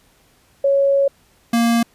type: tone pair in turn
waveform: sine / square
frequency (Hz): 554.4 / 233.1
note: C#5 / A#3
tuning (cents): 0 / 0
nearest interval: octave + minor third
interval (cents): 1500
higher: first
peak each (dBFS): -12 / -14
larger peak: first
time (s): 0.64-1.08 / 1.53-1.83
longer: first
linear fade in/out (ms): 5
effects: pink hiss -56 dBFS RMS until 1.94 s + resampled to 32000 Hz